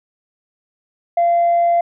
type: tone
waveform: sine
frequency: 688 Hz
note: F5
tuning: 26 cents flat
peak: -10 dBFS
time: 1.17-1.81 s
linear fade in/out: 5 ms
effects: tanh soft clip ceiling -9 dBFS